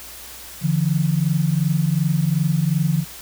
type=tone pair together; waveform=sine; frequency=146.4 / 169.11 Hz; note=D3 / E3; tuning=-5 / +45 cents; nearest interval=major second; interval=250 cents; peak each=-19 dBFS; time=0.61-3.05 s; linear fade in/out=50 ms; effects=added 60 Hz sine -48 dBFS peak until 3.21 s + white hiss -38 dBFS RMS until 3.21 s